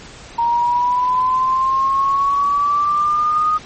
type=linear sweep; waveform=sine; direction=up; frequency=932.3 to 1244.5 Hz; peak=-13 dBFS; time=0.38-3.58 s; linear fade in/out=10 ms; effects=pink hiss -38 dBFS RMS until 3.65 s + MP3 32 kbps